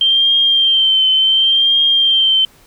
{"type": "tone with vibrato", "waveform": "sine", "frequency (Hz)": 3144, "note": "G7", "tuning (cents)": 4, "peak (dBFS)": -9, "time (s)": [0.01, 2.45], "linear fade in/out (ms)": 2, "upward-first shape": "triangle", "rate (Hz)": 0.69, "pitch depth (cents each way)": 47, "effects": ["pink hiss -48 dBFS RMS until 2.66 s"]}